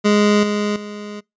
25% pulse tone with level steps, 207.7 Hz, G#3, in tune, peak -8 / -14 / -25 dBFS, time 0.04-1.21 s, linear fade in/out 20 ms, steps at 0.43 / 0.76 s, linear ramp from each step 2 ms, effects noise-tail reverb RT60 0.2 s tail -26 dB re dry + resampled to 16000 Hz

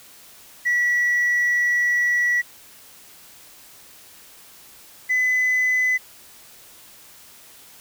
sine tone pair in turn, 1942 / 2010 Hz, B6 / B6, -30 / +30 cents, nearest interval minor second, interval 60 cents, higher second, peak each -15 dBFS, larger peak neither, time 0.65-2.42 / 5.09-5.98 s, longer first, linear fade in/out 20 ms, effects tanh soft clip ceiling -15 dBFS + white hiss -47 dBFS RMS until 7.8 s

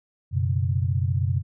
sine chord, F# suspended fourth, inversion none, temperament equal, 92.5 / 123.47 / 138.59 Hz, F#2 / B2 / C#3, 0 / 0 / 0 cents, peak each -23 / -25 / -28 dBFS, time 0.31-1.43 s, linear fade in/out 50 ms, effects none

